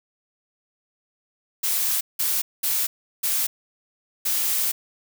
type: noise bursts at uneven times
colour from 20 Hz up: blue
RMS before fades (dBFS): -23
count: 5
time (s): 1.63-2.01 / 2.19-2.42 / 2.63-2.87 / 3.23-3.47 / 4.25-4.72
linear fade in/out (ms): 10
effects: none